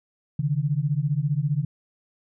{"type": "beating tone pair", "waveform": "sine", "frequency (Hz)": [138.59, 153.59], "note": ["C#3", "D#3"], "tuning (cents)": [0, -22], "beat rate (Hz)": 15, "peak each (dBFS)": -24, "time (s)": [0.39, 1.65], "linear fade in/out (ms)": 5, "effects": []}